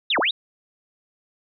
sine linear two-way sweep, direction down then up, 3985 to 233.1 to 3985 Hz, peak -18 dBFS, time 0.1-0.31 s, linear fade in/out 5 ms, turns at 0.19 s, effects none

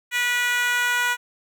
10% pulse tone with high-pass filter sweep, 487.2 Hz, B4, 24 cents flat, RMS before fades -22 dBFS, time 0.11-1.17 s, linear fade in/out 50 ms, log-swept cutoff 1900 to 1200 Hz, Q 2.2, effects none

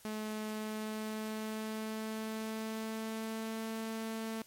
sawtooth tone with pitch glide, 215.3 to 222.8 Hz, A3 to A3, -37 to +22 cents, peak -33 dBFS, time 0.05-4.42 s, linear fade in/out 0 ms, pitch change +59 cents, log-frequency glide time 0.49-3.7 s, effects white hiss -60 dBFS RMS until 4.46 s + MP3 64 kbps

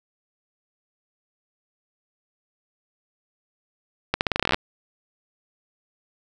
accelerating click train, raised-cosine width 0.3 ms, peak -4 dBFS, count 14, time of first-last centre 4.14-4.544 s, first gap 69 ms, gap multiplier 0.85, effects none

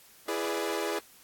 sawtooth chord, E dominant seventh, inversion none, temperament equal with one note detuned, 334.4 / 415.3 / 493.9 / 587.3 Hz, E4 / G#4 / B4 / D5, +25 / 0 / 0 / 0 cents, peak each -31 / -29 / -33 / -33 dBFS, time 0.28-0.99 s, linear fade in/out 5 ms, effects white hiss -56 dBFS RMS until 1.23 s + AAC 64 kbps

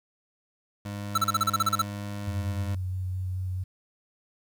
25% pulse tone with pitch glide, 102 to 101.35 Hz, G#2 to G#2, -31 to -42 cents, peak -29 dBFS, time 0.85-2.75 s, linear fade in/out 5 ms, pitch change -11 cents, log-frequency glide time 2.39-2.56 s
square tone bursts, 1326 Hz, E6, 10 cents sharp, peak -21 dBFS, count 11, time 1.15-1.819 s, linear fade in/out 5 ms, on 29 ms, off 35 ms
sine tone with vibrato, 92.5 Hz, F#2, in tune, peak -28 dBFS, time 2.27-3.64 s, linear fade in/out 10 ms, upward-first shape square, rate 4.6 Hz, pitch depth 10 cents each way
effects 10-bit

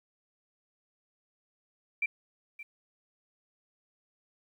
sine tone with echo, 2349 Hz, D7, in tune, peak -26 dBFS, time 2.02-2.06 s, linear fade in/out 5 ms, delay 570 ms, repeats 1, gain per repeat -15 dB, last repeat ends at 2.63 s, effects 11-bit

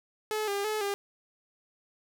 sawtooth tone with vibrato, 415.3 Hz, G#4, in tune, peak -25 dBFS, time 0.31-0.94 s, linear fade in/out 0 ms, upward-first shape square, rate 3 Hz, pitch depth 58 cents each way, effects none

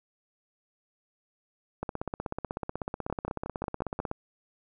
two click trains, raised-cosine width 1 ms, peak -18 / -18 dBFS, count 38 / 6, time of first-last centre 1.83-4.114 / 3.1-4.001 s, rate 16.2 / 5.55 Hz, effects none

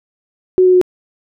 sine tone with pitch steps, 369.8 / 366.8 / 363.9 Hz, F#4 / F#4 / F#4, -1 / -15 / -29 cents, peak -6 dBFS, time 0.58-0.814 s, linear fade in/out 0 ms, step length 78 ms, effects none

